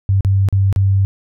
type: tone with dropouts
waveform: sine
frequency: 97.5 Hz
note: G2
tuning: 9 cents flat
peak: -10 dBFS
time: 0.09-1.05 s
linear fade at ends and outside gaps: 0 ms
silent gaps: 0.208-0.248 / 0.487-0.526 / 0.727-0.761 s
effects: none